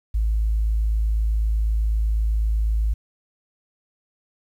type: tone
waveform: sine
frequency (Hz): 54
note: A1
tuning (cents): -32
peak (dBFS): -17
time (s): 0.14-2.94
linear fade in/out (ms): 10
effects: tanh soft clip ceiling -13 dBFS + 9-bit